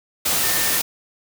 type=tone in noise; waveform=sine; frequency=1803 Hz; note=A6; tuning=42 cents sharp; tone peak=-29 dBFS; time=0.43-0.78 s; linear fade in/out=10 ms; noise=white; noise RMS=-20 dBFS; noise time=0.25-0.82 s; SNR=-12 dB; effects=none